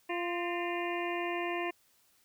harmonic tone with a mistuned harmonic, 347.1 Hz, F4, 11 cents flat, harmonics 1 / 2 / 3 / 5 / 6 / 7 / 8, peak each -35 / -38 / -40 / -42 / -43 / -43 / -44 dBFS, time 0.09-1.71 s, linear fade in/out 10 ms, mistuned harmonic 5, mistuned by +60 cents, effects white hiss -68 dBFS RMS until 2.24 s

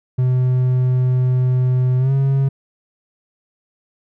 triangle tone with pitch glide, 127.1 to 136.22 Hz, C3 to C#3, -50 to -30 cents, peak -11 dBFS, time 0.18-2.49 s, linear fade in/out 10 ms, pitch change +120 cents, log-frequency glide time 1.98-2.12 s, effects none

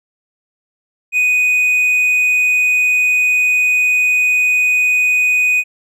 triangle tone, 2489 Hz, D#7, in tune, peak -9 dBFS, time 1.12-5.64 s, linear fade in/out 50 ms, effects none

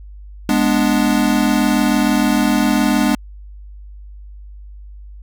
square chord, G# diminished, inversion none, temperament equal, 207.7 / 246.9 / 293.7 Hz, G#3 / B3 / D4, 0 / 0 / 0 cents, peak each -18 dBFS, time 0.49-3.15 s, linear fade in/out 2 ms, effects added 50 Hz sine -33 dBFS peak until 5.22 s

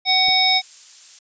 harmonic tone, 750 Hz, F#5, 23 cents sharp, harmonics 1 / 3 / 5 / 7, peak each -21 / -20 / -18 / -19 dBFS, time 0.05-0.62 s, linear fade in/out 50 ms
clicks, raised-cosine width 2 ms, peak -25 dBFS, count 2, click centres 0.283 / 0.29 s
violet noise, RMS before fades -34 dBFS, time 0.47-1.19 s, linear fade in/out 5 ms
effects resampled to 16000 Hz

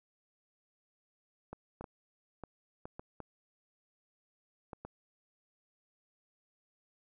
clicks, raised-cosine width 1 ms, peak -29 dBFS, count 9, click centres 1.53 / 1.81 / 1.842 / 2.437 / 2.855 / 2.995 / 3.203 / 4.732 / 4.85 s, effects none

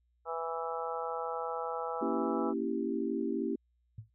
harmonic tone, 164.81 Hz, E3, in tune, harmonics 3 / 4 / 5 / 6 / 7 / 8, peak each -38 / -42 / -39 / -44 / -45 / -40 dBFS, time 0.25-2.54 s, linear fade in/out 50 ms
sine chord, A# diminished seventh, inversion none, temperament equal, 233.1 / 277.2 / 329.6 / 392 Hz, A#3 / C#4 / E4 / G4, 0 / 0 / 0 / 0 cents, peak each -36 dBFS, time 2.01-3.56 s, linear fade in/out 10 ms
sine tone with exponential decay, 110 Hz, A2, in tune, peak -37 dBFS, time 3.98-4.1 s, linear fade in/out 5 ms, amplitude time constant 26 ms
effects added 60 Hz sine -70 dBFS peak until 4.14 s

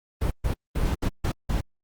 brown noise bursts at uneven times, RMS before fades -24 dBFS, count 6, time 0.21-0.31 / 0.44-0.54 / 0.75-0.95 / 1.02-1.09 / 1.24-1.32 / 1.49-1.61 s, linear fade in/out 10 ms, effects Opus 32 kbps

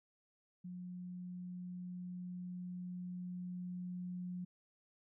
sine tone with level ramp, 179.7 Hz, F3, 50 cents sharp, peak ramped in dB -44 to -40 dBFS, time 0.64-4.45 s, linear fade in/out 10 ms, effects none

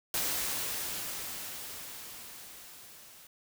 white noise with level ramp, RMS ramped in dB -31 to -54 dBFS, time 0.14-3.27 s, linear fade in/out 2 ms, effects none

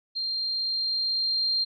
sine tone with level ramp, 4186 Hz, C8, in tune, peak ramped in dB -27 to -22 dBFS, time 0.15-1.65 s, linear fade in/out 20 ms, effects none

